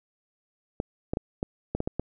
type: clicks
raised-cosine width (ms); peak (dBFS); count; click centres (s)
2; -14; 8; 0.801 / 1.135 / 1.171 / 1.429 / 1.75 / 1.804 / 1.875 / 1.996
effects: none